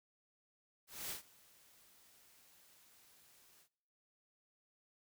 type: noise with ADSR envelope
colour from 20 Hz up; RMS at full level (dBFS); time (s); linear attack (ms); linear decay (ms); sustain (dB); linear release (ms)
white; -42; 0.87-3.69; 230; 120; -24; 81
effects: noise-tail reverb RT60 1.0 s tail -25 dB re dry